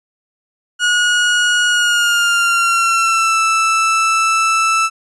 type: tone with pitch glide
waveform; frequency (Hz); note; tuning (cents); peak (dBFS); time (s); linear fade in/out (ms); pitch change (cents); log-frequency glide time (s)
30% pulse; 1449 to 1321.1; F#6 to E6; -37 to +3; -9; 0.79-4.9; 50; -160; 1.69-3.4
effects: resampled to 24000 Hz